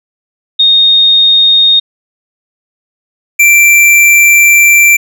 sine / square tone pair in turn, 3700 / 2350 Hz, A#7 / D7, -14 / +1 cents, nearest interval minor sixth, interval 785 cents, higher first, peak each -3 dBFS, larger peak neither, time 0.59-1.8 / 3.39-4.97 s, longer second, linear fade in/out 10 ms, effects none

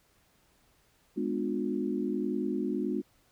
sine chord, G# diminished seventh, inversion none, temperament just, 207.7 / 249.2 / 299 / 358.8 Hz, G#3 / B3 / D4 / F4, 0 / +16 / +31 / +47 cents, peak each -34 dBFS, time 1.16-3.02 s, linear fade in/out 20 ms, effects pink hiss -67 dBFS RMS until 3.31 s

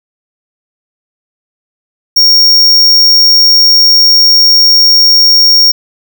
square tone, 5550 Hz, F8, 12 cents flat, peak -3 dBFS, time 2.16-5.72 s, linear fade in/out 10 ms, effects none

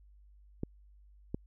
clicks, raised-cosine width 3 ms, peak -21 dBFS, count 2, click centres 0.634 / 1.345 s, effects added 50 Hz sine -56 dBFS peak until 1.46 s

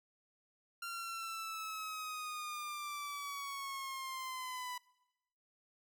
sawtooth linear sweep, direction down, 1384 to 987.8 Hz, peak -37 dBFS, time 0.82-4.78 s, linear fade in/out 5 ms, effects noise-tail reverb RT60 1.0 s tail -24 dB re dry

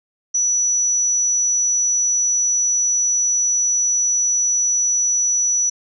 sine tone, 5910 Hz, F#8, 3 cents flat, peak -15 dBFS, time 0.34-5.7 s, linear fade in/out 10 ms, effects none

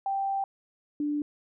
sine tone pair in turn, 784 / 294.4 Hz, G5 / D4, 0 / +4 cents, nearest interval octave + perfect fourth, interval 1696 cents, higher first, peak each -26 dBFS, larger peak neither, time 0.06-0.44 / 1-1.22 s, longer first, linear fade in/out 2 ms, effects none

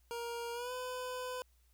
25% pulse tone with pitch glide, 470.2 to 503.9 Hz, A#4 to B4, +15 to +35 cents, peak -35 dBFS, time 0.11-1.42 s, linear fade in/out 0 ms, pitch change +120 cents, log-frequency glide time 0.53-0.72 s, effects added 60 Hz sine -66 dBFS peak until 1.73 s + white hiss -75 dBFS RMS until 1.73 s

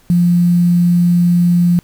sine tone with quantisation, 174.61 Hz, F3, in tune, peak -8 dBFS, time 0.1-1.79 s, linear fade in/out 0 ms, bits 6, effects pink hiss -51 dBFS RMS until 1.83 s

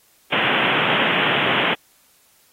white band-pass noise, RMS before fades -20 dBFS, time 0.32-1.74 s, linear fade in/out 5 ms, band 120 to 3300 Hz, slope 96 dB/octave, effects white hiss -57 dBFS RMS until 2.52 s + AAC 48 kbps

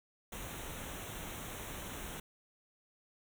pink band-stop noise, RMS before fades -44 dBFS, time 0.32-2.2 s, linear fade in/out 5 ms, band 4000 to 5700 Hz, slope 96 dB/octave, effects none

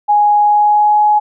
sine tone with pitch glide, 830.6 to 840.7 Hz, G#5 to G#5, 0 to +21 cents, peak -7 dBFS, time 0.08-1.2 s, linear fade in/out 20 ms, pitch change +21 cents, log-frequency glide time 0.38-1 s, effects none

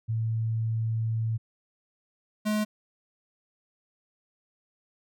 sine / square tone pair in turn, 112.5 / 212.4 Hz, A2 / G#3, +39 / +39 cents, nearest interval major seventh, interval 1100 cents, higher second, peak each -25 / -25 dBFS, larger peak neither, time 0.08-1.38 / 2.45-2.65 s, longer first, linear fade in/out 20 ms, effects none

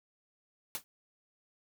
white noise with exponential decay, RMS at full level -33 dBFS, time 0.75-0.84 s, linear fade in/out 0 ms, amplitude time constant 19 ms, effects none

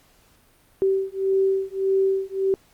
sine beating tone pair, 385.2 / 386.9 Hz, G4 / G4, -30 / -23 cents, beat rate 1.7 Hz, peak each -22 dBFS, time 0.82-2.54 s, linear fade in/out 0 ms, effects pink hiss -58 dBFS RMS until 2.73 s + Opus 48 kbps

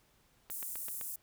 click train, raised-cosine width 0.3 ms, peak -29 dBFS, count 5, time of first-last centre 0.5-1.012 s, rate 7.81 Hz
pink high-pass noise, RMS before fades -41 dBFS, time 0.5-1.16 s, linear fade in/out 5 ms, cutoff 9100 Hz, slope 24 dB/octave
effects pink hiss -69 dBFS RMS until 1.22 s

